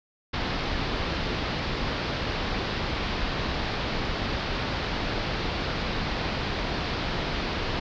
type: low-pass noise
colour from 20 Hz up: pink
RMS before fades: -29 dBFS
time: 0.33-7.8 s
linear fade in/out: 10 ms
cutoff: 4900 Hz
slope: 48 dB/octave
effects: none